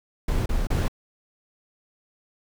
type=noise bursts; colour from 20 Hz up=brown; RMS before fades=-23 dBFS; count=3; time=0.28-0.882 s; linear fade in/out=5 ms; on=180 ms; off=31 ms; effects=none